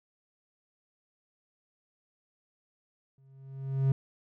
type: tone with exponential growth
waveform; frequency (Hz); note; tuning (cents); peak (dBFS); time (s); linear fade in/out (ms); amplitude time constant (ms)
triangle; 134.9; C#3; -47; -18; 3.18-3.92; 2; 160
effects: none